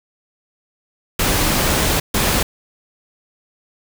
pink noise bursts at uneven times, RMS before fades -17 dBFS, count 2, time 1.19-2 / 2.14-2.43 s, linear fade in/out 5 ms, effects none

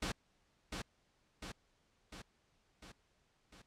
pink noise with echo, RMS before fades -38 dBFS, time 0.02-0.12 s, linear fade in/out 5 ms, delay 700 ms, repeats 5, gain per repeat -4 dB, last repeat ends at 3.62 s, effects pink hiss -75 dBFS RMS until 3.66 s + low-pass 7000 Hz 12 dB/octave

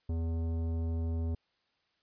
sine tone with tanh clipping, 82.41 Hz, E2, in tune, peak -32 dBFS, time 0.09-1.35 s, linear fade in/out 5 ms, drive 14 dB, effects white hiss -75 dBFS RMS until 2.02 s + resampled to 11025 Hz

